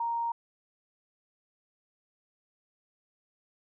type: tone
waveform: sine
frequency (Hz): 932.3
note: A#5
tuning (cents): 0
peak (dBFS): -28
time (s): 0-0.32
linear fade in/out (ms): 5
effects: none